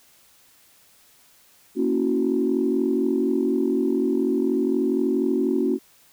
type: chord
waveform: sine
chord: F# dominant seventh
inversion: first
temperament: equal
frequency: 233.1 / 277.2 / 329.6 / 370 Hz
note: A#3 / C#4 / E4 / F#4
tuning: 0 / 0 / 0 / 0 cents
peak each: -25 / -23 / -27 / -23 dBFS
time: 1.75-5.79 s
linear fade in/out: 50 ms
effects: tanh soft clip ceiling -10 dBFS + white hiss -56 dBFS RMS until 6.12 s